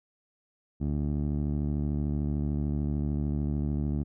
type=tone with low-pass filter; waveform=15% pulse; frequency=73.42 Hz; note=D2; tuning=in tune; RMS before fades=-29 dBFS; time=0.8-4.04 s; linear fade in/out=20 ms; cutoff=310 Hz; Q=0.82; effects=none